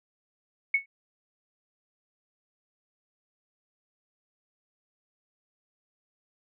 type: tone with exponential decay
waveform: sine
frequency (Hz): 2210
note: C#7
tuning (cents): -6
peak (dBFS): -17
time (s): 0.74-0.86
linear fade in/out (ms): 5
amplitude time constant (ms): 24
effects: none